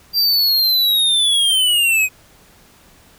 square linear sweep, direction down, 4749 to 2489 Hz, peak -13 dBFS, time 0.13-2.09 s, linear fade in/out 50 ms, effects pink hiss -49 dBFS RMS until 3.18 s

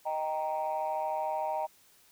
sine chord, Eb major, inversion none, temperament equal, 622.3 / 784 / 932.3 Hz, Eb5 / G5 / Bb5, 0 / 0 / 0 cents, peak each -33 dBFS, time 0.05-1.67 s, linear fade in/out 20 ms, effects tanh soft clip ceiling -24 dBFS + white hiss -62 dBFS RMS until 2.11 s

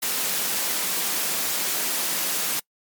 white high-pass noise, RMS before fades -25 dBFS, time 0.02-2.6 s, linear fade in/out 10 ms, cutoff 150 Hz, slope 48 dB/octave, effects noise-tail reverb RT60 0.1 s tail -25 dB re dry + MP3 96 kbps

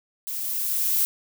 violet noise with level ramp, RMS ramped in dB -31 to -21 dBFS, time 0.27-1.05 s, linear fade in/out 0 ms, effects none

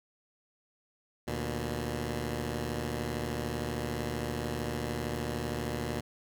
10% pulse tone pair together, 75.3 / 119.53 Hz, D2 / A#2, +44 / +44 cents, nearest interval minor sixth, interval 800 cents, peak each -27 dBFS, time 1.27-6.01 s, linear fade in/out 10 ms, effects none

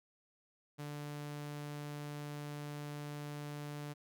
sawtooth tone, 146.83 Hz, D3, in tune, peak -38 dBFS, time 0.78-3.94 s, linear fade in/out 20 ms, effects none

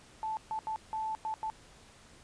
sine tone bursts at uneven times, 876 Hz, A5, 8 cents flat, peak -32 dBFS, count 6, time 0.23-0.37 / 0.51-0.59 / 0.67-0.76 / 0.93-1.15 / 1.25-1.34 / 1.43-1.5 s, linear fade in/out 0 ms, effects pink hiss -57 dBFS RMS until 2.23 s + resampled to 22050 Hz

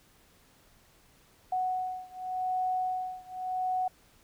sine beating tone pair, 740 / 740.87 Hz, F#5 / F#5, 0 / +2 cents, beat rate 0.87 Hz, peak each -32 / -33 dBFS, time 1.52-3.88 s, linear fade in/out 5 ms, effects pink hiss -62 dBFS RMS until 4.23 s

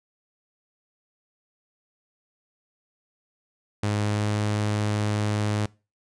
sawtooth tone with pitch glide, 104.1 to 105.07 Hz, G#2 to G#2, +5 to +21 cents, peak -19 dBFS, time 3.83-5.66 s, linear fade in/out 5 ms, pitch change +16 cents, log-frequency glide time 3.99-4.27 s, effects noise-tail reverb RT60 0.3 s tail -23 dB re dry + resampled to 22050 Hz

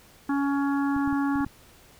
harmonic tone, 280 Hz, C#4, 18 cents sharp, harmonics 1 / 3 / 4 / 5 / 6, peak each -23 / -33 / -35 / -37 / -39 dBFS, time 0.29-1.45 s, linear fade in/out 5 ms
clicks, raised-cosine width 5 ms, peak -26 dBFS, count 6, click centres 0.964 / 1.076 / 1.128 / 1.357 / 1.407 / 1.465 s
effects pink hiss -54 dBFS RMS until 1.99 s

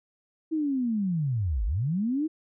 sine linear two-way sweep, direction down then up, 325.4 to 44.92 to 325.4 Hz, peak -24 dBFS, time 0.51-2.28 s, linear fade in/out 20 ms, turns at 1.65 s, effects none

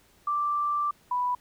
sine tone pair in turn, 1174.7 / 987.8 Hz, D6 / B5, 0 / 0 cents, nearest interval minor third, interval 300 cents, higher first, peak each -24 dBFS, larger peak neither, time 0.27-0.91 / 1.11-1.35 s, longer first, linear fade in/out 5 ms, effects pink hiss -61 dBFS RMS until 1.4 s

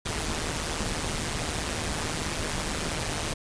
pink noise with amplitude modulation, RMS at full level -27 dBFS, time 0.05-3.34 s, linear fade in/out 10 ms, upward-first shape sine, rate 155 Hz, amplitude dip 70%, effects resampled to 22050 Hz

